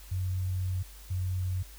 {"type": "tone pair in turn", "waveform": "sine", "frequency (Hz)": [92.5, 92.08], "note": ["F#2", "F#2"], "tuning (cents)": [0, -8], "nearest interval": "unison", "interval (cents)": 8, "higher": "first", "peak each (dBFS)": -28, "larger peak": "neither", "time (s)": [[0.11, 0.83], [1.1, 1.63]], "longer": "first", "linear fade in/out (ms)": 10, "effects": ["added 50 Hz sine -47 dBFS peak until 1.78 s", "white hiss -53 dBFS RMS until 1.78 s"]}